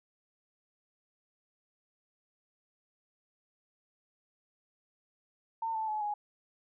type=tone with pitch steps; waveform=sine; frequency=904 / 879.3 / 855.2 / 831.8 Hz; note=A5 / A5 / A5 / G#5; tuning=+47 / -1 / -49 / +2 cents; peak=-31 dBFS; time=5.62-6.14 s; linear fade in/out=5 ms; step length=130 ms; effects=none